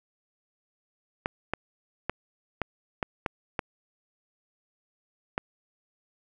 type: clicks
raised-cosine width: 0.5 ms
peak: -12 dBFS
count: 8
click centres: 1.259 / 1.536 / 2.096 / 2.617 / 3.028 / 3.262 / 3.592 / 5.379 s
effects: none